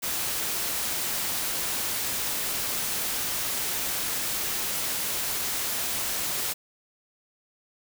white noise, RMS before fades -29 dBFS, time 0.02-6.54 s, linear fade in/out 20 ms, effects none

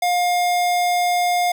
square tone, 710 Hz, F5, 28 cents sharp, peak -17 dBFS, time 0.02-1.52 s, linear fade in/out 5 ms, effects none

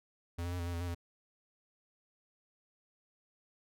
square tone with pitch steps, 85.5 / 87.5 / 89.4 / 85.5 / 87.4 / 84.7 / 88.5 / 85.7 Hz, F2 / F2 / F2 / F2 / F2 / E2 / F2 / F2, -36 / +4 / +41 / -36 / +2 / +48 / +23 / -32 cents, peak -36 dBFS, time 0.38-0.948 s, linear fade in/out 10 ms, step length 71 ms, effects none

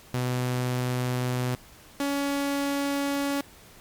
sawtooth tone pair in turn, 125.3 / 281.3 Hz, B2 / C#4, +25 / +26 cents, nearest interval octave + major second, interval 1401 cents, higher second, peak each -21 dBFS, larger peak neither, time 0.14-1.55 / 2-3.41 s, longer neither, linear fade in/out 2 ms, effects pink hiss -51 dBFS RMS until 3.8 s + MP3 96 kbps

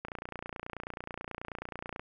click train, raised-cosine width 0.5 ms, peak -23 dBFS, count 58, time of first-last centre 0.05-1.995 s, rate 29.3 Hz, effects none

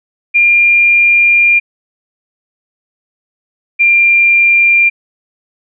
sine tone pair in turn, 2400 / 2385 Hz, D7 / D7, +37 / +26 cents, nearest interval unison, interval 11 cents, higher first, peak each -5 dBFS, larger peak neither, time 0.34-1.6 / 3.79-4.9 s, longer first, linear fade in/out 20 ms, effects none

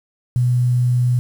sine tone with quantisation, 123.47 Hz, B2, in tune, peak -13 dBFS, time 0.36-1.19 s, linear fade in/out 0 ms, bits 7, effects none

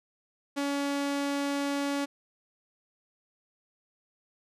sawtooth tone, 282.4 Hz, C#4, 32 cents sharp, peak -24 dBFS, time 0.56-2.06 s, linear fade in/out 20 ms, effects low-pass 10000 Hz 12 dB/octave

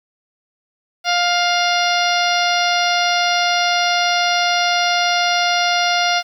harmonic tone, 703 Hz, F5, 11 cents sharp, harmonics 1 / 2 / 3 / 4 / 5 / 6 / 7 / 8, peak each -18 / -21 / -23 / -24 / -25 / -26 / -26 / -27 dBFS, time 1.04-6.23 s, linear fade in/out 50 ms, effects 8-bit

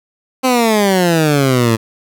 15% pulse exponential sweep, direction down, 263.4 to 110 Hz, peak -4 dBFS, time 0.43-1.77 s, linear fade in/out 20 ms, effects none

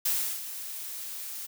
blue noise with ADSR envelope, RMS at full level -26 dBFS, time 0.05-1.47 s, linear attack 8 ms, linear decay 340 ms, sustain -12 dB, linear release 17 ms, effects none

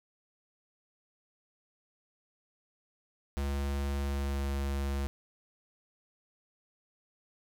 square tone with pitch glide, 70 to 69.24 Hz, C#2 to C#2, +18 to -1 cents, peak -31 dBFS, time 3.37-5.07 s, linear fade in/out 0 ms, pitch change -19 cents, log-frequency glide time 4-4.49 s, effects none

